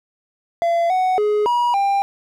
triangle tone with pitch steps, 680 / 743 / 419.5 / 963 / 795 Hz, F5 / F#5 / G#4 / B5 / G5, -46 / +7 / +17 / -44 / +24 cents, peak -13 dBFS, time 0.62-2.02 s, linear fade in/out 0 ms, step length 280 ms, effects none

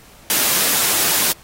white high-pass noise, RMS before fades -17 dBFS, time 0.3-1.32 s, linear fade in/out 0 ms, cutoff 150 Hz, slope 12 dB/octave, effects pink hiss -46 dBFS RMS until 1.43 s + AAC 48 kbps

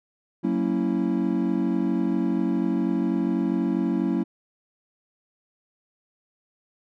triangle chord, F# dominant seventh, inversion none, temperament equal with one note detuned, 185 / 229.3 / 277.2 / 329.6 Hz, F#3 / A#3 / C#4 / E4, 0 / -28 / 0 / 0 cents, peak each -25 dBFS, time 0.43-4.24 s, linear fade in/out 20 ms, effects none

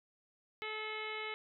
harmonic tone, 432.2 Hz, A4, 31 cents flat, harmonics 1 / 2 / 3 / 4 / 5 / 6 / 7 / 8 / 9, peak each -45 / -49 / -47 / -52 / -42 / -52 / -49 / -55 / -53 dBFS, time 0.62-1.34 s, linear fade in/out 0 ms, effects none

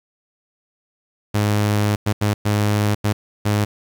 sawtooth tone bursts at uneven times, 104.3 Hz, G#2, 8 cents sharp, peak -12 dBFS, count 6, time 1.34-1.96 / 2.06-2.13 / 2.21-2.34 / 2.45-2.95 / 3.04-3.13 / 3.45-3.65 s, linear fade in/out 10 ms, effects 8-bit

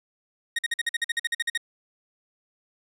30% pulse tone bursts, 1867 Hz, A#6, 2 cents sharp, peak -20 dBFS, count 14, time 0.56-1.576 s, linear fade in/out 5 ms, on 28 ms, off 48 ms, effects low-pass 11000 Hz 12 dB/octave

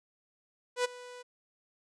sawtooth tone with ADSR envelope, 493.9 Hz, B4, in tune, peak -21 dBFS, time 0.76-1.23 s, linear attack 86 ms, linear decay 16 ms, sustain -20 dB, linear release 18 ms, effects resampled to 22050 Hz

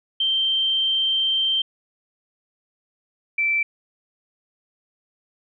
sine tone pair in turn, 3136 / 2332 Hz, G7 / D7, 0 / -13 cents, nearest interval perfect fourth, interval 513 cents, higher first, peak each -18 dBFS, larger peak neither, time 0.2-1.62 / 3.38-3.63 s, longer first, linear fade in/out 5 ms, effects none

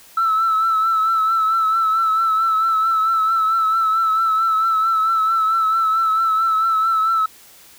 sine tone with vibrato, 1318.5 Hz, E6, in tune, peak -13 dBFS, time 0.17-7.26 s, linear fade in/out 5 ms, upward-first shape triangle, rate 4.5 Hz, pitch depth 45 cents each way, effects tanh soft clip ceiling -11 dBFS + white hiss -46 dBFS RMS until 7.78 s

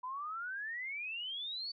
sine exponential sweep, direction up, 987.8 to 4577 Hz, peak -38 dBFS, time 0.03-1.72 s, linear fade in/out 10 ms, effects none

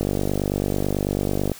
click train, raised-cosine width 2 ms, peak -9 dBFS, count 75, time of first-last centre 0.01-1.517 s, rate 49.1 Hz, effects white hiss -42 dBFS RMS until 1.59 s

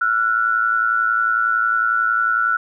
sine tone pair together, 1352 / 1463 Hz, E6 / F#6, +43 / -20 cents, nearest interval minor second, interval 137 cents, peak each -18 dBFS, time 0.01-2.57 s, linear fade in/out 5 ms, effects none

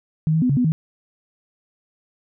sine tone with pitch steps, 157 / 160.6 / 250.9 / 140.6 / 247.9 / 158.4 Hz, D#3 / E3 / B3 / C#3 / B3 / D#3, +16 / -45 / +28 / +25 / +7 / +31 cents, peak -15 dBFS, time 0.27-0.72 s, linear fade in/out 0 ms, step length 75 ms, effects none

